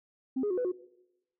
sine tone with pitch steps, 261.8 / 414.9 / 363.6 / 497.3 / 362.8 Hz, C4 / G#4 / F#4 / B4 / F#4, +1 / -2 / -30 / +12 / -34 cents, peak -26 dBFS, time 0.36-0.72 s, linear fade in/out 10 ms, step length 72 ms, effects noise-tail reverb RT60 0.9 s tail -20 dB re dry + tanh soft clip ceiling -24 dBFS

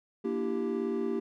triangle chord, E half-diminished seventh, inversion second, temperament equal with one note detuned, 233.1 / 293.7 / 335 / 392 Hz, Bb3 / D4 / E4 / G4, 0 / 0 / +28 / 0 cents, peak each -32 / -36 / -34 / -30 dBFS, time 0.24-1.2 s, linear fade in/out 10 ms, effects none

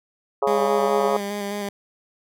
harmonic tone, 138.59 Hz, C#3, in tune, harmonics 3 / 4 / 5 / 6 / 7 / 8 / 9, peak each -22 / -24 / -26 / -28 / -29 / -30 / -31 dBFS, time 0.42-1.17 s, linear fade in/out 5 ms
15% pulse tone with vibrato, 203.2 Hz, G#3, 38 cents flat, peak -20 dBFS, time 0.47-1.69 s, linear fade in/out 2 ms, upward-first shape square, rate 4.8 Hz, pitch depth 19 cents each way
effects none

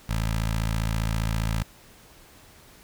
15% pulse tone with notch filter, 55 Hz, A1, in tune, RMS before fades -26 dBFS, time 0.09-1.63 s, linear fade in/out 5 ms, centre 380 Hz, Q 0.53, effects pink hiss -52 dBFS RMS until 2.83 s

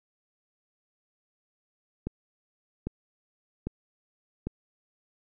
click train, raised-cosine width 3 ms, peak -18 dBFS, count 4, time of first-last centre 2.07-4.47 s, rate 1.25 Hz, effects none

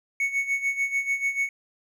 triangle tone with tremolo, 2217 Hz, C#7, in tune, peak -19 dBFS, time 0.2-1.49 s, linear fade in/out 2 ms, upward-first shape sine, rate 6.8 Hz, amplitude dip 75%, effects none

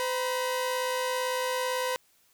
sawtooth tone pair together, 510 / 962.1 Hz, C5 / B5, -44 / -46 cents, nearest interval major seventh, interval 1098 cents, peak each -25 / -29 dBFS, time 0-1.96 s, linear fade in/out 0 ms, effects white hiss -65 dBFS RMS until 2.33 s

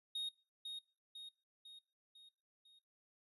triangle tone with echo, 3729 Hz, A#7, in tune, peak -37 dBFS, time 0.15-0.29 s, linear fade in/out 5 ms, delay 500 ms, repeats 5, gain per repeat -5 dB, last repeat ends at 2.79 s, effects noise-tail reverb RT60 0.4 s tail -24 dB re dry + resampled to 32000 Hz

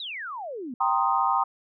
sine exponential sweep, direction down, 4000 to 230.1 Hz, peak -32 dBFS, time 0-0.74 s, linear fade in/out 2 ms
sine chord, C minor seventh, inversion second, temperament equal, 784 / 932.3 / 1046.5 / 1244.5 Hz, G5 / Bb5 / C6 / Eb6, 0 / 0 / 0 / 0 cents, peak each -26 / -26 / -26 / -26 dBFS, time 0.8-1.44 s, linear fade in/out 10 ms
effects none

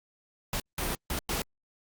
pink noise bursts at uneven times, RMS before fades -31 dBFS, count 4, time 0.53-0.6 / 0.78-0.95 / 1.1-1.19 / 1.29-1.42 s, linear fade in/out 2 ms, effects Opus 48 kbps

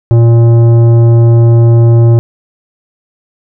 sine tone with tanh clipping, 116.54 Hz, A#2, in tune, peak -4 dBFS, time 0.11-2.19 s, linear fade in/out 0 ms, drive 12 dB, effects none

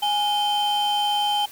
triangle tone pair together, 830.6 / 3109 Hz, G#5 / G7, 0 / -15 cents, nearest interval octave + major seventh, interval 2285 cents, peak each -18 / -21 dBFS, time 0.02-1.46 s, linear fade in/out 10 ms, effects tanh soft clip ceiling -15 dBFS + white hiss -44 dBFS RMS until 1.51 s

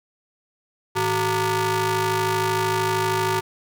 sawtooth ring-modulated tone, 268.2 Hz, C4, 43 cents sharp, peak -13 dBFS, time 0.95-3.41 s, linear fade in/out 20 ms, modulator 644 Hz, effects none

